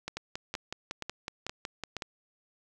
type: two click trains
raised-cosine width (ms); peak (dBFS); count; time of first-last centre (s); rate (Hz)
0.2; -18 / -18; 11 / 5; 0.17-2.022 / 0.08-1.967; 5.4 / 2.12
effects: none